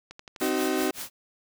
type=click train; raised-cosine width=0.2 ms; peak=-25 dBFS; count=8; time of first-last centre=0.11-0.698 s; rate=11.9 Hz
type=noise with tremolo; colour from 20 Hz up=white; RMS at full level=-35 dBFS; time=0.4-1.1 s; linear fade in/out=0 ms; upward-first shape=sine; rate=5.3 Hz; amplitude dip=100%
type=chord; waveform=35% pulse; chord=C diminished; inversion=none; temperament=equal with one note detuned; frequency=261.6 / 311.1 / 379.5 Hz; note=C4 / Eb4 / Gb4; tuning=0 / 0 / +44 cents; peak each=-28 / -27 / -26 dBFS; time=0.41-0.91 s; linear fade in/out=5 ms
effects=none